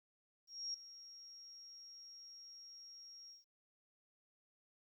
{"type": "tone with ADSR envelope", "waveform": "sine", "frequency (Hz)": 5588, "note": "F8", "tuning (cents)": 0, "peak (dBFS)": -38, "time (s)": [0.47, 3.45], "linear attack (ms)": 270, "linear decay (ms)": 5, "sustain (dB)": -15, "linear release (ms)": 150, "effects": ["13-bit"]}